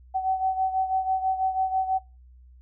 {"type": "beating tone pair", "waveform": "sine", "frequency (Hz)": [757, 763.1], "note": ["F#5", "G5"], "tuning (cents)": [39, -47], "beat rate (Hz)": 6.1, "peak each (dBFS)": [-24, -29], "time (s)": [0.14, 1.99], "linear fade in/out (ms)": 20, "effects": ["noise-tail reverb RT60 0.3 s tail -24 dB re dry", "added 62 Hz sine -48 dBFS peak until 2.61 s"]}